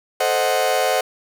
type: chord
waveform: 40% pulse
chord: A diminished seventh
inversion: none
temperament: equal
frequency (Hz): 440 / 523.3 / 622.3 / 740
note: A4 / C5 / Eb5 / Gb5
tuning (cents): 0 / 0 / 0 / 0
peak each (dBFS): -25 / -21 / -22 / -20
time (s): 0.2-1.01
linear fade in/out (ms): 5
effects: none